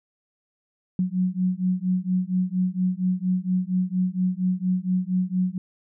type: beating tone pair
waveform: sine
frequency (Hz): 181.5 / 185.8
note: F#3 / F#3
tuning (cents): -33 / +7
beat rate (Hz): 4.3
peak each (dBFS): -24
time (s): 0.99-5.58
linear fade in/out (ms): 2
effects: none